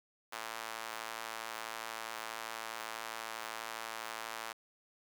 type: tone with high-pass filter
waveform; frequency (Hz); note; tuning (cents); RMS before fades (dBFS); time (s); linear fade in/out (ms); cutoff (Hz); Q
sawtooth; 112.3; A2; +36; -43; 0.32-4.53; 10; 980; 1.1
effects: none